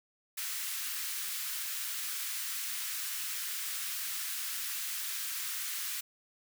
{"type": "high-pass noise", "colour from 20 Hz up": "white", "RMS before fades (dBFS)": -37, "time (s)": [0.37, 6.01], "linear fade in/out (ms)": 10, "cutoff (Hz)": 1300, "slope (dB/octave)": 24, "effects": []}